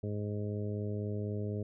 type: harmonic tone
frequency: 104 Hz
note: G#2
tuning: 3 cents sharp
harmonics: 1 / 2 / 3 / 4 / 5 / 6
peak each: -35 / -40 / -45 / -41 / -47 / -49 dBFS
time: 0.03-1.63 s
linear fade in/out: 5 ms
effects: none

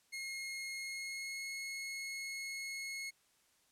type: tone with pitch glide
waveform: sawtooth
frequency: 2153 to 2172 Hz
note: C7 to C#7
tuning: +49 to -36 cents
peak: -37 dBFS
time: 0.12-3.11 s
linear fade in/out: 20 ms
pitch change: +15 cents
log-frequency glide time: 0.77-1.47 s
effects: white hiss -72 dBFS RMS until 3.71 s + low-pass 11000 Hz 12 dB/octave

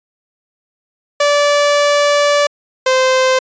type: tone pair in turn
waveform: sawtooth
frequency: 580 / 518.4 Hz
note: D5 / C5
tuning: -22 / -16 cents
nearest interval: major second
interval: 194 cents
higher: first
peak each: -6 dBFS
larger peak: neither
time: 1.2-2.47 / 2.86-3.39 s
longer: first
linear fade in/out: 5 ms
effects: resampled to 16000 Hz

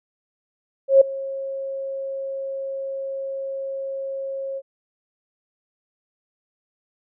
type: tone with ADSR envelope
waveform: sine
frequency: 542 Hz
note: C#5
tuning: 39 cents flat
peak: -6 dBFS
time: 0.88-4.62 s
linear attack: 130 ms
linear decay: 7 ms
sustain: -20 dB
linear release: 48 ms
effects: none

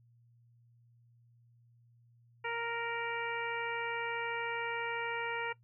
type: harmonic tone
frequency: 466.2 Hz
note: A#4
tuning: in tune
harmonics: 1 / 2 / 3 / 4 / 5 / 6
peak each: -40 / -39 / -42 / -42 / -42 / -47 dBFS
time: 2.44-5.53 s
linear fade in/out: 10 ms
effects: noise-tail reverb RT60 0.1 s tail -20 dB re dry + added 118 Hz sine -62 dBFS peak until 5.63 s

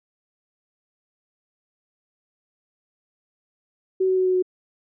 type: tone with pitch steps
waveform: sine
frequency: 376.8 / 374.4 / 372 / 369.7 / 367.3 Hz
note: F#4 / F#4 / F#4 / F#4 / F#4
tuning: +32 / +20 / +9 / -1 / -13 cents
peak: -17 dBFS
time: 4-4.425 s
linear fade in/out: 10 ms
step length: 85 ms
effects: none

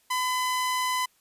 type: tone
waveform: sawtooth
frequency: 1009 Hz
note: B5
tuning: 37 cents sharp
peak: -21 dBFS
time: 0.1-1.06 s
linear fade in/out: 10 ms
effects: white hiss -65 dBFS RMS until 1.2 s + resampled to 32000 Hz

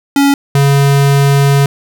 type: tone pair in turn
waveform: square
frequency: 280 / 140 Hz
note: C#4 / C#3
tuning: +18 / +18 cents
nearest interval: octave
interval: 1200 cents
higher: first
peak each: -7 / -7 dBFS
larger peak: neither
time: 0.16-0.34 / 0.55-1.66 s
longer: second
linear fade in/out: 2 ms
effects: none

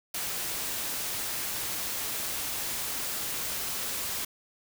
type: noise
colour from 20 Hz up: white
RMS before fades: -33 dBFS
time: 0.14-4.25 s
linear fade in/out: 5 ms
effects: none

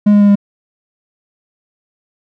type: tone with pitch steps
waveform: triangle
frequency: 207.3 / 205.5 / 203.7 / 202 Hz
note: G#3 / G#3 / G#3 / G#3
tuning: -3 / -18 / -33 / -48 cents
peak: -3 dBFS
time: 0.06-0.356 s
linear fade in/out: 10 ms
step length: 74 ms
effects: none

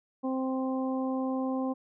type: harmonic tone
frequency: 261.6 Hz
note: C4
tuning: in tune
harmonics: 1 / 2 / 3 / 4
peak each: -29 / -35 / -39 / -41 dBFS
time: 0.23-1.74 s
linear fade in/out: 20 ms
effects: none

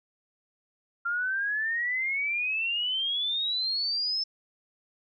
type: exponential sweep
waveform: sine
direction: up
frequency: 1380 to 5300 Hz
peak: -26 dBFS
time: 1.05-4.24 s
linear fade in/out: 10 ms
effects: none

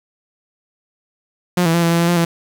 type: tone with pitch steps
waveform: sawtooth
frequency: 178.1 / 164.6 / 170.7 / 167.8 / 168.9 / 170 / 174.4 / 168.2 Hz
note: F3 / E3 / F3 / E3 / E3 / F3 / F3 / E3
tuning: +34 / -2 / -39 / +31 / +42 / -46 / -2 / +35 cents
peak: -9 dBFS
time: 1.57-2.25 s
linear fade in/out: 5 ms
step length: 85 ms
effects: 7-bit

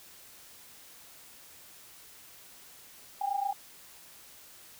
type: tone pair together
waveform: sine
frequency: 784 / 811.7 Hz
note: G5 / G#5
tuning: 0 / -40 cents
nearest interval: minor second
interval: 60 cents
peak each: -32 / -31 dBFS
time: 3.21-3.53 s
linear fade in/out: 5 ms
effects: white hiss -53 dBFS RMS until 4.79 s

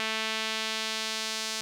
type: tone with band-pass filter sweep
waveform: sawtooth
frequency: 220 Hz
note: A3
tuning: in tune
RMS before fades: -32 dBFS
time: 0-1.61 s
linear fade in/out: 0 ms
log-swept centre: 2800 to 5200 Hz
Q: 1.2
effects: none

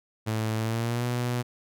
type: tone with pitch glide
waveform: sawtooth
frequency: 110 to 122.05 Hz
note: A2 to B2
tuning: 0 to -20 cents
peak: -22 dBFS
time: 0.26-1.43 s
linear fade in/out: 20 ms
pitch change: +180 cents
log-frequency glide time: 0.56-1.06 s
effects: none

